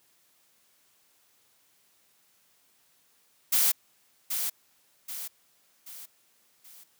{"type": "noise with echo", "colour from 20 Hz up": "blue", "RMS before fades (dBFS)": -23, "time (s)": [3.52, 3.72], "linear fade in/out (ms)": 10, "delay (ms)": 780, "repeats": 4, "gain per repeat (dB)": -7, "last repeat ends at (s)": 6.84, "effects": ["white hiss -66 dBFS RMS until 6.99 s", "high-pass 100 Hz 12 dB/octave"]}